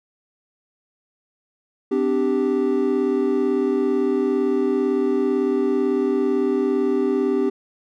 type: chord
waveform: triangle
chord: C suspended second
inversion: none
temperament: equal with one note detuned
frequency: 255.8 / 293.7 / 392 Hz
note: C4 / D4 / G4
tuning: -39 / 0 / 0 cents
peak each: -21 / -22 / -18 dBFS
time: 1.91-7.5 s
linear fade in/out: 10 ms
effects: none